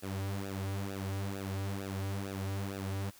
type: tone with flanger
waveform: sawtooth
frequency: 97.7 Hz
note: G2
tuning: 5 cents flat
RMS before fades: -37 dBFS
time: 0.02-3.11 s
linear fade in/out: 20 ms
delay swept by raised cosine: 0.93 to 4.63 ms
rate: 2.2 Hz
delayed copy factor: -0.95
effects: white hiss -58 dBFS RMS until 3.19 s

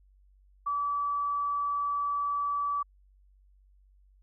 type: tone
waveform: sine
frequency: 1151 Hz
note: D6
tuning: 35 cents flat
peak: -27 dBFS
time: 0.66-2.83 s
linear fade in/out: 10 ms
effects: added 48 Hz sine -58 dBFS peak until 4.22 s

